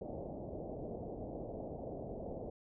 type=low-pass noise; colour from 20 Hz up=white; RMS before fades=-44 dBFS; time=0.01-2.5 s; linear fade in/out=5 ms; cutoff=690 Hz; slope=48 dB/octave; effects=none